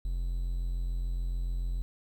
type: tone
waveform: triangle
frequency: 43.48 Hz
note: F1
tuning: 7 cents flat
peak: -27 dBFS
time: 0.05-1.82 s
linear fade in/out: 0 ms
effects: 10-bit